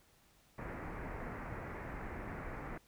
pink low-pass noise, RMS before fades -44 dBFS, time 0.58-2.78 s, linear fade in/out 5 ms, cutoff 2200 Hz, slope 48 dB/octave, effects pink hiss -68 dBFS RMS until 2.87 s

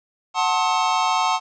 square chord, F# diminished seventh, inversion none, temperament just, 740 / 888 / 1065.6 / 1278.7 Hz, F#5 / A5 / C6 / Eb6, 0 / +16 / +31 / +47 cents, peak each -24 / -23 / -24 / -27 dBFS, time 0.34-1.4 s, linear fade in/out 50 ms, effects resampled to 16000 Hz + 9-bit

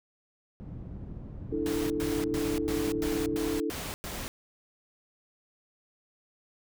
white low-pass noise, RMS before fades -41 dBFS, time 0.6-3.36 s, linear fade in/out 0 ms, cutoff 150 Hz, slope 12 dB/octave
sine chord, D suspended second, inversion none, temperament equal, 293.7 / 329.6 / 440 Hz, D4 / E4 / A4, 0 / 0 / 0 cents, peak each -32 dBFS, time 1.52-3.7 s, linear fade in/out 5 ms
pink noise bursts, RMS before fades -37 dBFS, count 8, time 1.66-4.28 s, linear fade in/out 0 ms, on 240 ms, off 100 ms
effects none

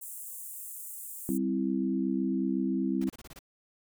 pink high-pass noise, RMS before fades -42 dBFS, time 0.01-1.38 s, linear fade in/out 10 ms, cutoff 7700 Hz, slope 48 dB/octave
sine chord, C major, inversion second, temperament equal, 196 / 261.6 / 329.6 Hz, G3 / C4 / E4, 0 / 0 / 0 cents, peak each -31 / -30 / -32 dBFS, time 1.29-3.09 s, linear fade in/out 0 ms
pink noise bursts, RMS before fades -47 dBFS, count 7, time 3.01-3.391 s, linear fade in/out 5 ms, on 33 ms, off 25 ms
effects none

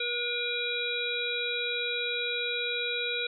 harmonic tone, 481 Hz, B4, 46 cents flat, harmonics 1 / 3 / 5 / 7 / 8, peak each -36 / -37 / -33 / -39 / -33 dBFS, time 0-3.27 s, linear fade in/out 5 ms, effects none

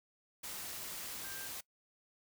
sine tone in noise, 1583 Hz, G6, 17 cents sharp, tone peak -50 dBFS, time 1.24-1.48 s, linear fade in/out 10 ms, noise white, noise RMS -44 dBFS, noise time 0.43-1.61 s, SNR -9 dB, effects noise-tail reverb RT60 0.1 s tail -22 dB re dry

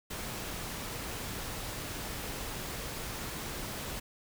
pink noise, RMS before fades -39 dBFS, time 0.1-4 s, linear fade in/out 10 ms, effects none

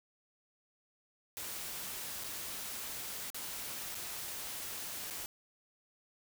white noise with dropouts, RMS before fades -42 dBFS, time 1.37-5.26 s, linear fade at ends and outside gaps 0 ms, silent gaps 2.238-2.243 / 3.302-3.345 / 3.946-3.952 / 5.101-5.108 s, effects none

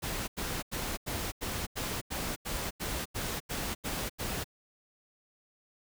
pink noise bursts, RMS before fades -35 dBFS, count 13, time 0.02-4.444 s, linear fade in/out 20 ms, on 260 ms, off 87 ms, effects none

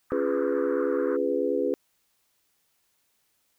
white band-pass noise, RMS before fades -40 dBFS, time 0.1-1.17 s, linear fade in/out 10 ms, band 1100 to 1500 Hz, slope 48 dB/octave
sine chord, C# dominant seventh, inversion none, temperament just, 277.2 / 346.5 / 415.8 / 498.9 Hz, C#4 / E#4 / G#4 / B4, 0 / -14 / +2 / +17 cents, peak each -30 / -30 / -28 / -27 dBFS, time 0.12-1.74 s, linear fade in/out 0 ms
effects white hiss -71 dBFS RMS until 3.58 s

